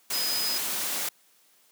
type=tone in noise; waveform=sine; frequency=5010 Hz; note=D#8; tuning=11 cents sharp; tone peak=-28 dBFS; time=0.13-0.58 s; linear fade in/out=5 ms; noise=white; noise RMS=-30 dBFS; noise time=0.1-1.09 s; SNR=-1 dB; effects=white hiss -62 dBFS RMS until 1.71 s + high-pass 200 Hz 12 dB/octave